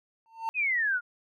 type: tone with exponential growth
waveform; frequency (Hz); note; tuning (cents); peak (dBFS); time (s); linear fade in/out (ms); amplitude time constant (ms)
triangle; 903; A5; +45; -23; 0.26-0.49; 0; 50
type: exponential sweep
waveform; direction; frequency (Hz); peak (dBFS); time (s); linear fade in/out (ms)
sine; down; 2591 to 1396.9; -24; 0.54-1.01; 50
effects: none